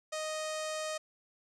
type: tone with low-pass filter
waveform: sawtooth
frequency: 622.3 Hz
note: D#5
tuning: in tune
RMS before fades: -37 dBFS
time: 0.12-0.98 s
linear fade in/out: 10 ms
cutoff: 7700 Hz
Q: 2.1
effects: none